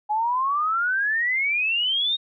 sine exponential sweep, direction up, 830.6 to 3750 Hz, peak -20 dBFS, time 0.09-2.17 s, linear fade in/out 20 ms, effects none

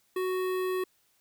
square tone with notch filter, 370.6 Hz, F#4, 3 cents sharp, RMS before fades -30 dBFS, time 0.16-0.84 s, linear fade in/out 5 ms, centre 6000 Hz, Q 0.74, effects white hiss -69 dBFS RMS until 1.2 s

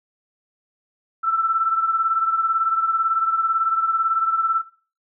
sine beating tone pair, 1328 / 1346 Hz, E6 / E6, +12 / +36 cents, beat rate 18 Hz, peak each -18 / -25 dBFS, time 1.23-4.62 s, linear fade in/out 20 ms, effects noise-tail reverb RT60 0.4 s tail -18 dB re dry

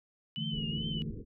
sine tone with vibrato, 2960 Hz, F#7, in tune, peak -37 dBFS, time 0.36-1.02 s, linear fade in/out 0 ms, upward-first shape triangle, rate 2.4 Hz, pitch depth 90 cents each way
sine chord, D suspended second, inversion none, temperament just, 146.83 / 165.19 / 220.2 Hz, D3 / E3 / A3, 0 / +4 / +2 cents, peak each -38 dBFS, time 0.37-1.12 s, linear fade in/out 10 ms
pink low-pass noise, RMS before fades -42 dBFS, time 0.51-1.25 s, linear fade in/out 50 ms, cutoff 470 Hz, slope 96 dB/octave
effects none

